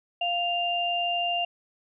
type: tone pair together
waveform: sine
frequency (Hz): 699.8 / 2794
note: F5 / F7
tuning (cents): +3 / 0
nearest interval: 2 octaves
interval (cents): 2397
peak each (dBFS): -27 / -27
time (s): 0.21-1.45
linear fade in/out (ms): 5
effects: none